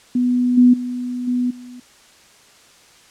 sine tone with level steps, 247.3 Hz, B3, 3 cents sharp, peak -14 / -7 / -22 / -16 / -34 dBFS, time 0.15-1.8 s, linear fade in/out 5 ms, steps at 0.57 / 0.73 / 1.27 / 1.5 s, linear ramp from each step 10 ms, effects white hiss -49 dBFS RMS until 3.1 s + low-pass 8000 Hz 12 dB/octave

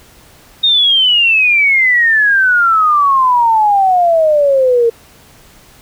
sine exponential sweep, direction down, 3729 to 456.4 Hz, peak -7 dBFS, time 0.63-4.9 s, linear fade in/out 10 ms, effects pink hiss -43 dBFS RMS until 5.81 s

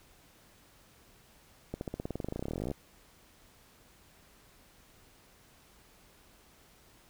accelerating click train, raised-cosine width 2 ms, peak -22 dBFS, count 29, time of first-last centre 1.74-2.714 s, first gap 71 ms, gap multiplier 0.94, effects pink hiss -61 dBFS RMS until 7.09 s

